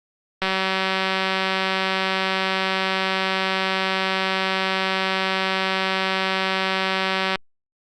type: click train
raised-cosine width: 0.3 ms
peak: -6 dBFS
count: 1319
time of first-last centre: 0.42-7.357 s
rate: 190 Hz
effects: Opus 48 kbps